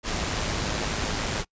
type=noise with amplitude modulation; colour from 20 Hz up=pink; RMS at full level=-26 dBFS; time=0.03-1.45 s; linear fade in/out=50 ms; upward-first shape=sine; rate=107 Hz; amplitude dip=40%; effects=noise-tail reverb RT60 0.1 s tail -25 dB re dry + resampled to 16000 Hz